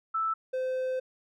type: tone pair in turn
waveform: sine / triangle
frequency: 1318.5 / 515.6 Hz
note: E6 / C5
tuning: 0 / -26 cents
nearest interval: octave + major third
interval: 1626 cents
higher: first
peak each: -26 dBFS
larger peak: neither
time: 0.14-0.34 / 0.53-1 s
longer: second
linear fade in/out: 10 ms
effects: none